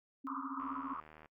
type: tone with tremolo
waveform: sine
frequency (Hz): 271.3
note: C#4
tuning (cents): -37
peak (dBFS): -38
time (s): 0.24-0.94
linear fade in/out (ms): 10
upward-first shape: sine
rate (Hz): 15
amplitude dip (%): 85
type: band-pass noise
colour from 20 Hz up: white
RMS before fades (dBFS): -43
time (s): 0.27-1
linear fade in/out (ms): 0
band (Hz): 980 to 1300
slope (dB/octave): 96
type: click train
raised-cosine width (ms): 0.5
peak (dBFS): -40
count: 52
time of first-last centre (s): 0.6-1.258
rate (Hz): 77.5
effects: noise-tail reverb RT60 0.1 s tail -24 dB re dry